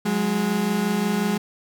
35% pulse tone pair together, 182.08 / 207.7 Hz, F#3 / G#3, -28 / 0 cents, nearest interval major second, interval 228 cents, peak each -24 / -20 dBFS, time 0.05-1.38 s, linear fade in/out 10 ms, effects none

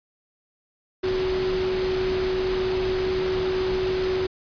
sine tone in noise, 373.4 Hz, F#4, 16 cents sharp, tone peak -22 dBFS, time 1.03-4.27 s, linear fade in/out 10 ms, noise pink, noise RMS -31 dBFS, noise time 1.03-4.27 s, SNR +6 dB, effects resampled to 11025 Hz

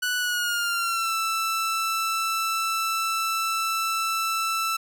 sawtooth tone with pitch glide, 1480 to 1326.2 Hz, F#6 to E6, 0 to +10 cents, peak -20 dBFS, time 0.02-4.77 s, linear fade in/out 10 ms, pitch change -190 cents, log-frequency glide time 0.18-1.15 s, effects none

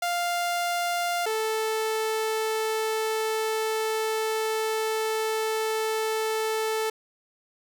sawtooth tone pair in turn, 698.5 / 439.2 Hz, F5 / A4, 0 / -3 cents, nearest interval minor sixth, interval 803 cents, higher first, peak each -21 dBFS, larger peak neither, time 0.02-1.26 / 1.26-6.9 s, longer second, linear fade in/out 5 ms, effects none

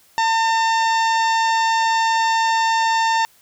harmonic tone, 903 Hz, A5, 45 cents sharp, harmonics 1 / 2 / 3 / 4 / 5 / 6 / 7 / 8, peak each -16 / -23 / -30 / -31 / -33 / -32 / -39 / -35 dBFS, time 0.18-3.25 s, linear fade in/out 0 ms, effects white hiss -54 dBFS RMS until 3.41 s

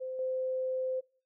sine tone with level steps, 517 Hz, C5, 21 cents flat, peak -35 / -30 dBFS, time 0-1.01 s, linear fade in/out 20 ms, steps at 0.19 s, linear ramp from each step 2 ms, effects noise-tail reverb RT60 0.4 s tail -22 dB re dry

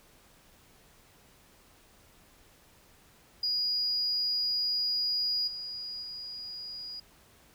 sine tone with level steps, 4891 Hz, D#8, 31 cents flat, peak -26 / -36 / -38 dBFS, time 3.43-7 s, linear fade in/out 5 ms, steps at 5.47 / 6.02 s, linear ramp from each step 10 ms, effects tanh soft clip ceiling -22 dBFS + pink hiss -60 dBFS RMS until 7.54 s

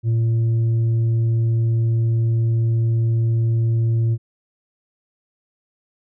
triangle tone with tanh clipping, 114.4 Hz, A#2, 32 cents flat, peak -16 dBFS, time 0.03-4.18 s, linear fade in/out 50 ms, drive 8 dB, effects none

